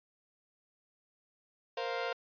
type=chord; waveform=sawtooth; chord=Bb suspended second; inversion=none; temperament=equal; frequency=466.2 / 523.3 / 698.5 Hz; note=Bb4 / C5 / F5; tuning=0 / 0 / 0 cents; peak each=-34 / -34 / -35 dBFS; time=1.77-2.13 s; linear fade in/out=5 ms; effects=resampled to 11025 Hz